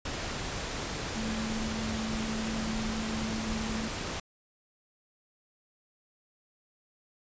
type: tone in noise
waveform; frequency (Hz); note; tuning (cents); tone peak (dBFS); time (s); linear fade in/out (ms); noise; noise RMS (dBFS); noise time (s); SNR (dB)
sine; 220.7; A3; +5; -33; 1.16-3.88; 5; pink; -35; 0.05-4.2; -1
effects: resampled to 16000 Hz